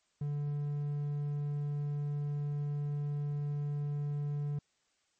triangle tone, 145.6 Hz, D3, 15 cents flat, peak -30 dBFS, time 0.21-4.59 s, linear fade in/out 5 ms, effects white hiss -75 dBFS RMS until 5.19 s + MP3 32 kbps

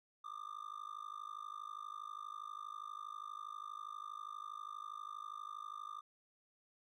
triangle tone with amplitude modulation, 1200 Hz, D6, 37 cents sharp, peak -39 dBFS, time 0.24-6.01 s, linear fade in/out 10 ms, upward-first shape sine, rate 52.4 Hz, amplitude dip 100%, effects none

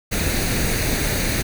pink noise with comb filter, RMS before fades -21 dBFS, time 0.11-1.43 s, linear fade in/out 20 ms, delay 0.47 ms, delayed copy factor +0.55, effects none

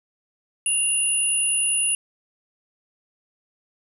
sine tone pair together, 2788 / 9935 Hz, F7 / D#9, -4 / -4 cents, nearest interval octave + minor seventh, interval 2200 cents, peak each -25 / -20 dBFS, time 0.66-1.95 s, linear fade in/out 2 ms, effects none

